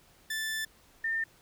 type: tone pair in turn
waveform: sawtooth / sine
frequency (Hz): 1760 / 1807.4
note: A6 / A6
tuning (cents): 0 / +46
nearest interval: unison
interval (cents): 46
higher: second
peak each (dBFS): -28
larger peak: neither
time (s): 0.3-0.65 / 1.04-1.24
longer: first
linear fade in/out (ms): 5
effects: pink hiss -61 dBFS RMS until 1.41 s